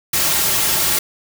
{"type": "noise with comb filter", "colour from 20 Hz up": "white", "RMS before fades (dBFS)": -17, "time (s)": [0.13, 0.99], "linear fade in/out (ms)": 5, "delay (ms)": 4, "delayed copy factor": -0.5, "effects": []}